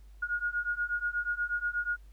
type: beating tone pair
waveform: sine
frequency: 1432 / 1440.3 Hz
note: F6 / F#6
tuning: +43 / -47 cents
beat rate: 8.3 Hz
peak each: -33 / -32 dBFS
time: 0.22-1.97 s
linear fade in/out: 10 ms
effects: added 50 Hz sine -49 dBFS peak until 2.12 s + pink hiss -69 dBFS RMS until 2.12 s